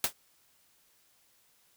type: noise with exponential decay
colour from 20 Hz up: white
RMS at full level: -22 dBFS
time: 0.04-0.13 s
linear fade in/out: 2 ms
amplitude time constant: 19 ms
effects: white hiss -67 dBFS RMS until 1.76 s